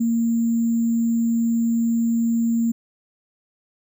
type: tone with sample-and-hold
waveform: sine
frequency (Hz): 230.6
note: A#3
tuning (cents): -19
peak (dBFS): -17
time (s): 0-2.72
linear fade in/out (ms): 10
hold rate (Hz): 7350
effects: none